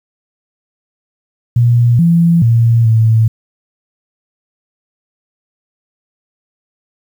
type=tone with pitch steps; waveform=sine; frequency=119.4 / 169 / 115.9 / 111.9 Hz; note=A#2 / E3 / A#2 / A2; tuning=+42 / +43 / -10 / +30 cents; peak=-6 dBFS; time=1.56-3.28 s; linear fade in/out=5 ms; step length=430 ms; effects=7-bit